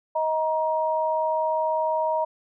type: tone pair together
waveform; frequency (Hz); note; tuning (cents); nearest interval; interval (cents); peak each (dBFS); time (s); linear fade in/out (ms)
sine; 630 / 944.5; D#5 / A#5; +21 / +22; perfect fifth; 701; -24 / -24; 0.15-2.25; 10
effects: none